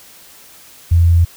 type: tone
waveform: sine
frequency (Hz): 84.9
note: F2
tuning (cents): -48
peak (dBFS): -7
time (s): 0.91-1.25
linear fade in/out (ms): 10
effects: white hiss -42 dBFS RMS until 1.36 s